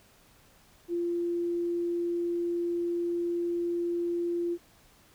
sine tone, 345 Hz, F4, 21 cents flat, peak -27 dBFS, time 0.88-4.58 s, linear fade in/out 50 ms, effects pink hiss -60 dBFS RMS until 5.14 s

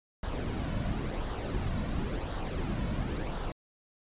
brown noise with flanger, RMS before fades -33 dBFS, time 0.23-3.52 s, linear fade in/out 2 ms, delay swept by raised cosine 0.4 to 2.5 ms, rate 0.95 Hz, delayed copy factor -0.5, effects resampled to 8000 Hz

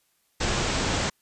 pink low-pass noise, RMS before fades -26 dBFS, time 0.4-1.1 s, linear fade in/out 10 ms, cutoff 8000 Hz, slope 96 dB/octave, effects white hiss -69 dBFS RMS until 1.21 s + resampled to 32000 Hz

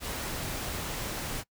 pink noise, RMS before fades -35 dBFS, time 0-1.44 s, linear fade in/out 50 ms, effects noise-tail reverb RT60 0.1 s tail -23 dB re dry

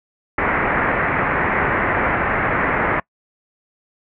white low-pass noise, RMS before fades -19 dBFS, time 0.38-3 s, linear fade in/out 5 ms, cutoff 2100 Hz, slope 48 dB/octave, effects noise-tail reverb RT60 0.1 s tail -25 dB re dry

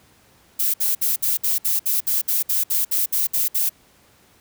violet noise bursts, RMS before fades -20 dBFS, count 15, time 0.59-3.694 s, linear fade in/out 10 ms, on 150 ms, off 61 ms, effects pink hiss -55 dBFS RMS until 4.4 s + high-pass 60 Hz 12 dB/octave

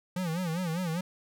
square tone with vibrato, 172.2 Hz, F3, 24 cents flat, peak -30 dBFS, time 0.16-1.01 s, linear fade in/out 5 ms, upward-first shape sine, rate 5 Hz, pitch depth 140 cents each way, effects none

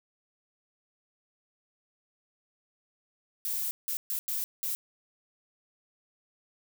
violet noise bursts at uneven times, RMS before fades -32 dBFS, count 5, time 3.45-3.71 / 3.88-3.97 / 4.1-4.19 / 4.28-4.44 / 4.63-4.75 s, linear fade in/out 0 ms, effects none

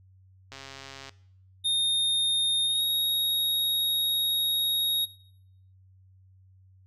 click train, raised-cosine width 0.2 ms, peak -25 dBFS, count 79, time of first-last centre 0.52-1.094 s, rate 136 Hz
square tone with pitch glide, 3680 to 3762 Hz, A#7 to A#7, -23 to +15 cents, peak -24 dBFS, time 1.64-5.06 s, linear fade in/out 20 ms, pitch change +38 cents, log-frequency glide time 2.65-2.82 s
effects noise-tail reverb RT60 0.7 s tail -20 dB re dry + added 94 Hz sine -54 dBFS peak until 6.86 s

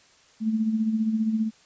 sine tone with tremolo, 220 Hz, A3, in tune, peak -19 dBFS, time 0.4-1.51 s, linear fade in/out 50 ms, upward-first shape sine, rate 15 Hz, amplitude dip 55%, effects white hiss -57 dBFS RMS until 1.65 s + resampled to 16000 Hz

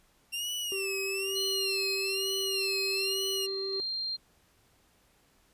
sawtooth tone with vibrato, 2742 Hz, F7, 32 cents flat, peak -29 dBFS, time 0.32-3.47 s, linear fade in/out 20 ms, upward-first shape sine, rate 1.1 Hz, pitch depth 130 cents each way
triangle tone, 388.6 Hz, G4, 15 cents flat, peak -32 dBFS, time 0.72-3.8 s, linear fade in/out 0 ms
sine tone with tremolo, 4186 Hz, C8, in tune, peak -31 dBFS, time 1.35-4.17 s, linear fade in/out 20 ms, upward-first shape square, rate 0.84 Hz, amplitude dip 30%
effects pink hiss -66 dBFS RMS until 5.53 s + resampled to 32000 Hz

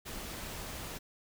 pink noise, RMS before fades -42 dBFS, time 0.05-0.99 s, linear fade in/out 20 ms, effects none

